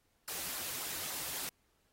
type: noise with flanger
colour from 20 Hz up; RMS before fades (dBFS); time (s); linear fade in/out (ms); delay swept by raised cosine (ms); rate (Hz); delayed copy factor
white; -40; 0.28-1.49; 0; 0.31 to 4.91; 3.6; -0.6
effects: pink hiss -75 dBFS RMS until 1.92 s + AAC 48 kbps